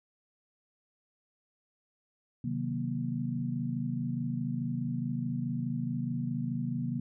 sine chord, C half-diminished seventh, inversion none, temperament equal with one note detuned, 130.81 / 155.56 / 185 / 237.7 Hz, C3 / Eb3 / Gb3 / Bb3, 0 / 0 / 0 / +34 cents, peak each -35 / -37 / -39 / -34 dBFS, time 2.44-7 s, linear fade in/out 5 ms, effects none

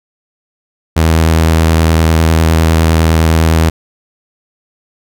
sawtooth tone with vibrato, 80.9 Hz, E2, 32 cents flat, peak -3 dBFS, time 0.96-3.7 s, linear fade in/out 10 ms, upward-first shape sine, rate 9.8 Hz, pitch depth 19 cents each way, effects none

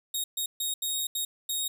15% pulse tone bursts at uneven times, 3749 Hz, A#7, 9 cents sharp, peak -21 dBFS, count 6, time 0.14-0.24 / 0.37-0.46 / 0.6-0.74 / 0.82-1.07 / 1.15-1.25 / 1.49-1.68 s, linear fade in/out 5 ms, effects none

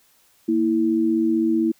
sine tone pair together, 231.1 / 326.8 Hz, A#3 / E4, -15 / -15 cents, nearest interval tritone, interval 600 cents, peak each -22 / -18 dBFS, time 0.48-1.72 s, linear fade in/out 10 ms, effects white hiss -59 dBFS RMS until 1.79 s

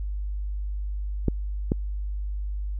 clicks, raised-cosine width 3 ms, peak -9 dBFS, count 2, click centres 1.283 / 1.719 s, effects added 50 Hz sine -27 dBFS peak until 2.79 s

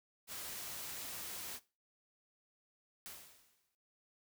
white noise, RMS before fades -45 dBFS, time 0.27-1.6 s, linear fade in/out 50 ms
white noise with exponential decay, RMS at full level -47 dBFS, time 3.06-3.75 s, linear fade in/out 0 ms, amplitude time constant 150 ms
effects noise-tail reverb RT60 0.3 s tail -18 dB re dry

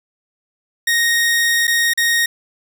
sawtooth tone with dropouts, 1864.7 Hz, A#6, in tune, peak -10 dBFS, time 0.87-2.26 s, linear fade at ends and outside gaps 5 ms, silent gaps 1.671-1.677 / 1.936-1.975 s, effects none

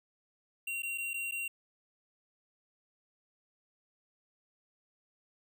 square tone with dropouts, 2752 Hz, F7, 26 cents flat, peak -35 dBFS, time 0.67-1.48 s, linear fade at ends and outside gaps 5 ms, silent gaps 0.822-0.831 / 0.977-0.981 / 1.134-1.14 / 1.312-1.32 s, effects none

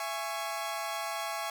sawtooth chord, C# minor, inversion first, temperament equal with one note detuned, 670.4 / 830.6 / 1108.7 Hz, E5 / G#5 / C#6, +29 / 0 / 0 cents, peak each -34 dBFS, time 0-1.5 s, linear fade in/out 2 ms, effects none

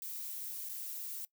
violet noise with dropouts, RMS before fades -42 dBFS, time 0.02-1.25 s, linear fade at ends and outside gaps 1 ms, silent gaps 0.689-0.694 s, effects noise-tail reverb RT60 0.1 s tail -20 dB re dry

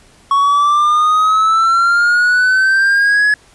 triangle exponential sweep, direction up, 1108.7 to 1700 Hz, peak -7 dBFS, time 0.31-3.34 s, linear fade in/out 2 ms, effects pink hiss -47 dBFS RMS until 3.54 s + resampled to 24000 Hz

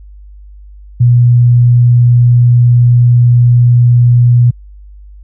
sine tone, 121.2 Hz, B2, 32 cents flat, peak -3 dBFS, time 1-4.51 s, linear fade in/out 10 ms, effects added 50 Hz sine -31 dBFS peak until 5.23 s

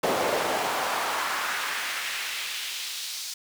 brown noise with high-pass filter sweep, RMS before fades -29 dBFS, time 0.03-3.34 s, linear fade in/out 5 ms, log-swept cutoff 480 to 4900 Hz, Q 1.4, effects none

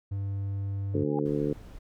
triangle tone, 98.9 Hz, G2, 16 cents sharp, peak -27 dBFS, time 0.11-1.04 s, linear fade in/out 10 ms
harmonic tone, 73.42 Hz, D2, in tune, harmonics 2 / 3 / 4 / 5 / 6 / 7, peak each -32 / -36 / -30 / -34 / -31 / -38 dBFS, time 0.94-1.53 s, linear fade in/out 5 ms
sine tone with exponential growth, 816 Hz, G#5, 31 cents flat, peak -30 dBFS, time 1.02-1.19 s, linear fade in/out 1 ms, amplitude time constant 36 ms
brown noise, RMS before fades -45 dBFS, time 1.25-1.79 s, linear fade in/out 10 ms
effects none

